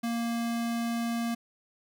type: tone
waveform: square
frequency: 233.1 Hz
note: A#3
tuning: in tune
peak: -29 dBFS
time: 0.03-1.35 s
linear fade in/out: 10 ms
effects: none